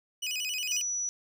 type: tone with vibrato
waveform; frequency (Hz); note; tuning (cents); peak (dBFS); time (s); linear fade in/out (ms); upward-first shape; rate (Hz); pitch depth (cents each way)
25% pulse; 2724; F7; -44; -27; 0.22-0.82; 10; square; 11; 140
type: tone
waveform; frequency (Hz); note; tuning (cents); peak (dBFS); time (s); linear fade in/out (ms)
sine; 5900; F#8; -6; -29; 0.71-1.09; 0
effects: none